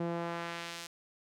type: tone with band-pass filter sweep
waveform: sawtooth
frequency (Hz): 169.8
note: F3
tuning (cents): -48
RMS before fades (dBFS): -38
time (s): 0-0.87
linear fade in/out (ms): 5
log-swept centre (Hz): 380 to 6000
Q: 0.72
effects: none